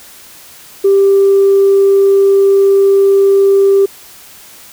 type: tone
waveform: sine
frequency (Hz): 393.8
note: G4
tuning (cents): +8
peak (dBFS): -4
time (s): 0.84-3.86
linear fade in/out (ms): 10
effects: tanh soft clip ceiling -1 dBFS + white hiss -37 dBFS RMS until 4.72 s